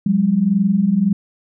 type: tone pair together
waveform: sine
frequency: 180 / 201.7 Hz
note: F#3 / G3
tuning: -47 / +50 cents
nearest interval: major second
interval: 197 cents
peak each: -18 / -14 dBFS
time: 0.06-1.13 s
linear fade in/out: 5 ms
effects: none